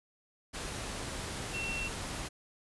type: tone in noise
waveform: sine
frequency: 2713 Hz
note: E7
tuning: 49 cents sharp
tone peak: -35 dBFS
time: 1.53-1.89 s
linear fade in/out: 20 ms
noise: pink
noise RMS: -39 dBFS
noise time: 0.53-2.29 s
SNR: +1 dB
effects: resampled to 24000 Hz